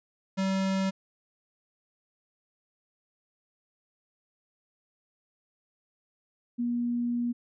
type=tone pair in turn; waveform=square / sine; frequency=191.9 / 239.8 Hz; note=G3 / A#3; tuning=-37 / +49 cents; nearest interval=major third; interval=386 cents; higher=second; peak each=-26 dBFS; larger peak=neither; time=0.37-0.91 / 6.58-7.33 s; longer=second; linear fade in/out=20 ms; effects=resampled to 16000 Hz